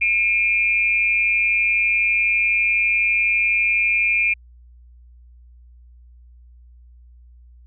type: tone with amplitude modulation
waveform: sine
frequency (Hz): 2400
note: D7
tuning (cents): +37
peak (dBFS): -12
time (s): 0.01-4.34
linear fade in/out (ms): 10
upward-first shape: sine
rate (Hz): 212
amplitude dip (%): 75
effects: added 60 Hz sine -44 dBFS peak until 7.66 s